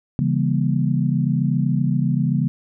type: chord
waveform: sine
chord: C# diminished seventh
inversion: none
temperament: just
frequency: 138.59 / 166.31 / 199.57 / 239.5 Hz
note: C#3 / E3 / G3 / Bb3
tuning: 0 / +16 / +31 / +47 cents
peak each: -20 / -22 / -24 / -24 dBFS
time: 0.19-2.48 s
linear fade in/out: 0 ms
effects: none